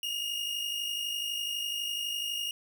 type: tone pair together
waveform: 40% pulse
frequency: 2805 / 2857 Hz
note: F7 / F7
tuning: +7 / +39 cents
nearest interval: unison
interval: 32 cents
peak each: -38 / -31 dBFS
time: 0.03-2.51 s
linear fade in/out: 2 ms
effects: none

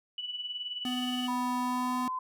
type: tone with tremolo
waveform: sine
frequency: 2960 Hz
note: F#7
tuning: in tune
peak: -32 dBFS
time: 0.18-1.27 s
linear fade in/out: 2 ms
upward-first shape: sine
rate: 19 Hz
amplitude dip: 60%
type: tone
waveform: square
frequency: 250 Hz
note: B3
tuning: 21 cents sharp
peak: -32 dBFS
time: 0.85-2.08 s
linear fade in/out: 2 ms
type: tone with pitch glide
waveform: sine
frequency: 987.8 to 1023.8 Hz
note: B5 to C6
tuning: 0 to -38 cents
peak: -31 dBFS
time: 1.28-2.19 s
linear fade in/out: 5 ms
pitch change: +62 cents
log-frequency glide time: 1.6-2.06 s
effects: none

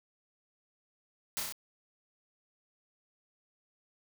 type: noise with echo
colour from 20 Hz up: white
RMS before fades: -34 dBFS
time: 1.37-1.4 s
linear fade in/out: 0 ms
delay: 31 ms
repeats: 4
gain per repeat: -2 dB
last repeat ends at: 1.524 s
effects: none

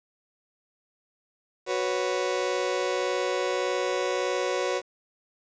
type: chord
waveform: 35% pulse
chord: F# suspended fourth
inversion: none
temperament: just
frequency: 370 / 493.3 / 555 Hz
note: F#4 / B4 / C#5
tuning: 0 / -2 / +2 cents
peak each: -28 dBFS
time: 1.66-4.82 s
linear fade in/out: 50 ms
effects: resampled to 16000 Hz + 8-bit

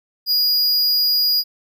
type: tone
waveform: square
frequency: 4884 Hz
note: D#8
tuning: 33 cents flat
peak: -15 dBFS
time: 0.26-1.44 s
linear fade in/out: 50 ms
effects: none

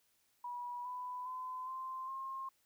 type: tone with pitch steps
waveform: sine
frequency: 973 / 995.7 / 1019 / 1042.8 / 1067.2 Hz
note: B5 / B5 / C6 / C6 / C6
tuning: -26 / +14 / -46 / -6 / +34 cents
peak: -40 dBFS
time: 0.44-2.49 s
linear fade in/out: 5 ms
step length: 410 ms
effects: white hiss -75 dBFS RMS until 2.65 s

